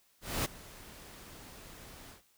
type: noise with ADSR envelope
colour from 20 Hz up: pink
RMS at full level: -31 dBFS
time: 0.21-2.23 s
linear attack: 240 ms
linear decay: 15 ms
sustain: -20 dB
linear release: 130 ms
effects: white hiss -69 dBFS RMS until 2.37 s